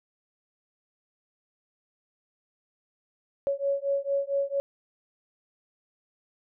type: beating tone pair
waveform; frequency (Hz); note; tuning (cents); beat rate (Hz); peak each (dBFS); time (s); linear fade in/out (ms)
sine; 555 / 559.4; C#5 / C#5; +2 / +16; 4.4; -28; 3.47-4.6; 0
effects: none